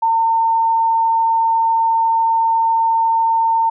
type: tone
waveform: sine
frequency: 907 Hz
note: A#5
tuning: 48 cents flat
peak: -12 dBFS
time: 0.02-3.7 s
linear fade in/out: 10 ms
effects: none